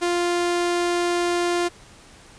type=tone; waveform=sawtooth; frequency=349.2 Hz; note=F4; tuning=in tune; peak=-16 dBFS; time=0.01-1.69 s; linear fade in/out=20 ms; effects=pink hiss -48 dBFS RMS until 2.38 s + resampled to 22050 Hz